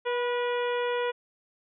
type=harmonic tone with a mistuned harmonic; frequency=484.9 Hz; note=B4; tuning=32 cents flat; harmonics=1 / 2 / 3 / 4 / 5 / 6 / 7; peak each=-27 / -33 / -37 / -39 / -41 / -43 / -44 dBFS; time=0.05-1.12 s; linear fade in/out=20 ms; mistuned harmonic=2; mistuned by=+21 cents; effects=none